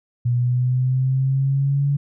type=linear sweep; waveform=sine; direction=up; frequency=120.5 to 142.7 Hz; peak=-16 dBFS; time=0.25-1.97 s; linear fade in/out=10 ms; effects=none